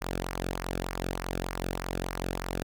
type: tone with flanger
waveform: sawtooth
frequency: 45.03 Hz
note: F#1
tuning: 46 cents flat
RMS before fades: -34 dBFS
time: 0.01-2.63 s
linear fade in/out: 10 ms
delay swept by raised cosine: 0.26 to 1.02 ms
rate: 3.3 Hz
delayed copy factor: -0.7
effects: none